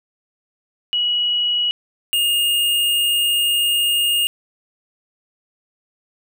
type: tone pair in turn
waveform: sine / square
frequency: 2918 / 2838 Hz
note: F#7 / F7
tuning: -25 / +27 cents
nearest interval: unison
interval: 48 cents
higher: first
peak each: -16 dBFS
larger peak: neither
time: 0.93-1.71 / 2.13-4.27 s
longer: second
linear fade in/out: 0 ms
effects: none